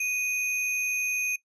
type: tone with sample-and-hold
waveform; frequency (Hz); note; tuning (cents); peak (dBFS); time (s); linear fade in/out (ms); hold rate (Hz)
sine; 2484; D#7; -3; -25; 0-1.36; 5; 8820
effects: noise-tail reverb RT60 0.1 s tail -20 dB re dry + resampled to 24000 Hz